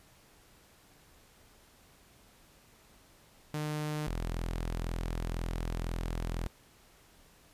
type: tone pair in turn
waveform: sawtooth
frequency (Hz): 151.4 / 42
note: D#3 / E1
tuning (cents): -47 / +33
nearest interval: octave + minor seventh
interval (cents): 2220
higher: first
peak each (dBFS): -29 / -29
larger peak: neither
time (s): 3.54-4.07 / 4.07-6.47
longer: second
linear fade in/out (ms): 0
effects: pink hiss -61 dBFS RMS until 7.53 s + resampled to 32000 Hz